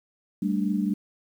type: chord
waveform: sine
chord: G suspended second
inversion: none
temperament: equal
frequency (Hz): 196 / 220 / 293.7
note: G3 / A3 / D4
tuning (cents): 0 / 0 / 0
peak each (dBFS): -25 / -28 / -29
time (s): 0.42-0.94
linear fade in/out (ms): 5
effects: 9-bit